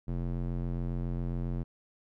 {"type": "tone with band-pass filter", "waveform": "square", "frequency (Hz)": 43.65, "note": "F1", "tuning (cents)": 0, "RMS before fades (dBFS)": -33, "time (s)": [0.07, 1.64], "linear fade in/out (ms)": 20, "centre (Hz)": 160, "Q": 0.82, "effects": []}